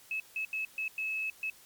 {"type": "tone bursts at uneven times", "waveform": "sine", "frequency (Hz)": 2591, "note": "E7", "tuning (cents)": -30, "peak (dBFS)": -31, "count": 6, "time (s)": [[0.11, 0.2], [0.36, 0.45], [0.53, 0.65], [0.78, 0.88], [0.98, 1.3], [1.43, 1.5]], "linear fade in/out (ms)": 2, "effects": ["white hiss -57 dBFS RMS until 1.65 s", "MP3 96 kbps"]}